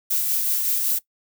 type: noise with tremolo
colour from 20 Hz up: violet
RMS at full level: -21 dBFS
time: 0.1-0.99 s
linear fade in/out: 10 ms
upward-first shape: sine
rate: 5.3 Hz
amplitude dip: 30%
effects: noise-tail reverb RT60 0.1 s tail -19 dB re dry